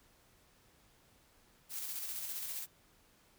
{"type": "noise with tremolo", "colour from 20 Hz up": "blue", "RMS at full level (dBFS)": -40, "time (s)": [1.69, 2.67], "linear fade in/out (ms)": 50, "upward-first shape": "square", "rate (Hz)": 15, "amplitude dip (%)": 30, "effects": ["pink hiss -67 dBFS RMS until 3.38 s"]}